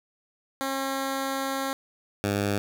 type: tone pair in turn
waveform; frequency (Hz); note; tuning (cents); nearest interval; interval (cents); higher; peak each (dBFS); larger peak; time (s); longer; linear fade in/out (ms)
10% pulse; 270 / 101.14; C#4 / G#2; -45 / -45; octave + perfect fourth; 1700; first; -19 / -16; second; 0.61-1.73 / 2.24-2.58; first; 0
effects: none